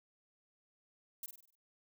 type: noise with echo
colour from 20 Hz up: violet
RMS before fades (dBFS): -43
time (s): 1.23-1.26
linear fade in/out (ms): 2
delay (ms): 49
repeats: 6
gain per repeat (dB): -6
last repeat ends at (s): 1.554
effects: none